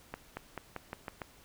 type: accelerating click train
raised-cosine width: 0.5 ms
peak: -23 dBFS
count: 7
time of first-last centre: 0.14-1.218 s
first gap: 230 ms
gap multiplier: 0.9
effects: pink hiss -59 dBFS RMS until 1.44 s